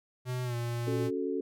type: tone with pitch glide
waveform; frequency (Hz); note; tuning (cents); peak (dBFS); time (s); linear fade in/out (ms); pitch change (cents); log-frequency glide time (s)
square; 125.8 to 118.74; B2 to A#2; +32 to +32; -32; 0.25-1.11; 50; -100; 0.44-0.55
type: chord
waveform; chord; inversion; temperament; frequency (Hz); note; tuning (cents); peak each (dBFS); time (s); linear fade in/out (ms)
sine; F# minor; second; equal; 277.2 / 370 / 440; C#4 / F#4 / A4; 0 / 0 / 0; -34; 0.87-1.41; 5
effects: none